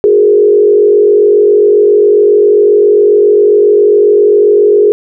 sine tone with frequency modulation, 416 Hz, G#4, 3 cents sharp, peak -3 dBFS, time 0.04-4.92 s, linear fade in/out 0 ms, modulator 47.4 Hz, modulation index 0.84, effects none

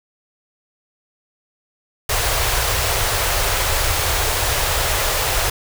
pink band-stop noise, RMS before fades -19 dBFS, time 2.09-5.5 s, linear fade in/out 5 ms, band 110 to 440 Hz, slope 24 dB/octave, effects none

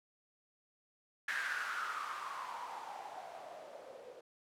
violet noise with low-pass filter sweep, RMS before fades -43 dBFS, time 1.28-4.21 s, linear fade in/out 5 ms, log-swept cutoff 1700 to 480 Hz, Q 6.6, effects none

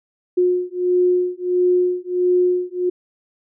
sine beating tone pair, 359.4 / 360.9 Hz, F4 / F#4, +50 / -43 cents, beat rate 1.5 Hz, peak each -18 dBFS, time 0.37-2.9 s, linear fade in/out 10 ms, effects none

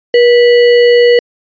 sine tone with sample-and-hold, 481 Hz, B4, 46 cents flat, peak -3 dBFS, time 0.14-1.19 s, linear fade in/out 2 ms, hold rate 2450 Hz, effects resampled to 11025 Hz

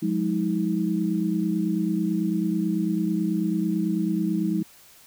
sine tone cluster, 178.8 / 207.9 / 318.3 Hz, F3 / G#3 / D#4, +41 / +2 / +39 cents, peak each -26 dBFS, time 0.02-4.63 s, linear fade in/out 10 ms, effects white hiss -52 dBFS RMS until 5.06 s

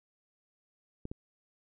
clicks, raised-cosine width 3 ms, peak -26 dBFS, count 2, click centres 1.054 / 1.115 s, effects none

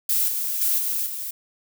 violet noise with level steps, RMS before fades -21 / -26 / -21 / -25 / -31 dBFS, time 0.09-1.31 s, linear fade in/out 5 ms, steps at 0.28 / 0.61 / 0.78 / 1.06 s, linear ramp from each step 5 ms, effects none

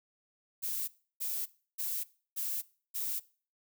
violet noise bursts, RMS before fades -35 dBFS, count 5, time 0.62-3.2 s, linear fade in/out 20 ms, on 260 ms, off 320 ms, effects noise-tail reverb RT60 0.4 s tail -20 dB re dry

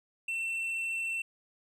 sine tone with tanh clipping, 2693 Hz, E7, 36 cents sharp, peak -32 dBFS, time 0.28-1.22 s, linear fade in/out 5 ms, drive 5 dB, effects none

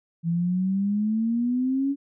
sine exponential sweep, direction up, 164.81 to 282.9 Hz, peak -21 dBFS, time 0.23-1.96 s, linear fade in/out 50 ms, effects none

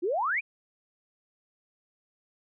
sine exponential sweep, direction up, 321 to 2547 Hz, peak -25 dBFS, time 0.02-0.41 s, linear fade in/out 20 ms, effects none

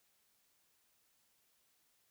silence, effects white hiss -75 dBFS RMS until 2.1 s

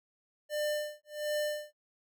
square tone with tremolo, 598 Hz, D5, 31 cents sharp, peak -30 dBFS, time 0.49-1.75 s, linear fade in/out 50 ms, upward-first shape sine, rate 1.4 Hz, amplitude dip 100%, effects none

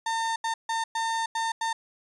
35% pulse tone bursts at uneven times, 906 Hz, A#5, 50 cents flat, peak -24 dBFS, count 6, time 0.06-0.36 / 0.44-0.54 / 0.69-0.84 / 0.95-1.26 / 1.35-1.52 / 1.61-1.73 s, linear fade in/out 5 ms, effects resampled to 22050 Hz

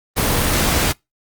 pink noise, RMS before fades -17 dBFS, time 0.16-0.93 s, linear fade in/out 20 ms, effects noise-tail reverb RT60 0.2 s tail -26 dB re dry + Opus 24 kbps

